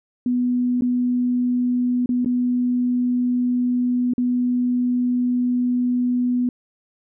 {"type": "tone with dropouts", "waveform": "sine", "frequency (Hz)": 246.9, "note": "B3", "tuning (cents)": 0, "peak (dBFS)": -17, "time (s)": [0.26, 6.49], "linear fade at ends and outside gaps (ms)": 2, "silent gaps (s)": [[0.81, 0.821], [2.06, 2.091], [2.247, 2.259], [4.136, 4.18]], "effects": []}